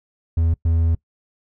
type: tone bursts at uneven times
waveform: triangle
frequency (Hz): 82.41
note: E2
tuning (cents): 0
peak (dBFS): -13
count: 2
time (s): 0.37-0.54 / 0.65-0.95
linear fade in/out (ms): 5
effects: noise-tail reverb RT60 0.1 s tail -22 dB re dry